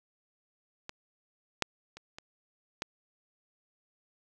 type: clicks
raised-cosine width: 0.2 ms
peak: -22 / -9 / -29 / -26 / -16 dBFS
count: 5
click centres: 0.894 / 1.623 / 1.97 / 2.185 / 2.821 s
effects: none